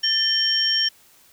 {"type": "tone cluster", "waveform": "sine", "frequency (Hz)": [1772, 3109, 5540], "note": ["A6", "G7", "F8"], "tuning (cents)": [12, -15, -15], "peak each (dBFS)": [-28, -22, -20], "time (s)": [0.03, 0.89], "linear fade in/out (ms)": 10, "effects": ["white hiss -54 dBFS RMS until 1.32 s"]}